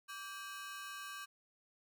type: ring-modulated tone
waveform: sawtooth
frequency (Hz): 1370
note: F6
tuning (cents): -34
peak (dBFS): -38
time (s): 0.08-1.26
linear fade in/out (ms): 20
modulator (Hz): 213
effects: none